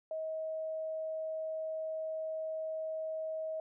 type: tone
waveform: sine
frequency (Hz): 635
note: D#5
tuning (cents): +35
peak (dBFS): -35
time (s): 0.11-3.6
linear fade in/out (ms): 2
effects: none